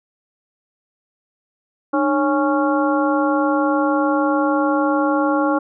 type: harmonic tone with a mistuned harmonic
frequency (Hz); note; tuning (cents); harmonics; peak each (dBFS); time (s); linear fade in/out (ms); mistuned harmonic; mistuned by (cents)
276.7; C#4; -3; 1 / 2 / 3 / 4 / 5; -18 / -21 / -23 / -24 / -25; 1.93-5.59; 10; 1; +140
effects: none